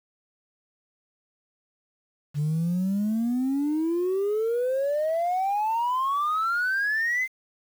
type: exponential sweep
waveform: sine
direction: up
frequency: 143.1 to 2093 Hz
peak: -21 dBFS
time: 2.34-7.28 s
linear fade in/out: 50 ms
effects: tanh soft clip ceiling -19 dBFS + 8-bit